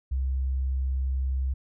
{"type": "tone", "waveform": "sine", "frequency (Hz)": 65.8, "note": "C2", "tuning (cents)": 10, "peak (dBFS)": -24, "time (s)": [0.11, 1.54], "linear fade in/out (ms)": 10, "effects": []}